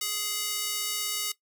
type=tone with high-pass filter; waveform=square; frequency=418 Hz; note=G#4; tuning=11 cents sharp; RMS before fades=-31 dBFS; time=0.01-1.32 s; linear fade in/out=5 ms; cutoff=3800 Hz; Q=0.62; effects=noise-tail reverb RT60 0.1 s tail -17 dB re dry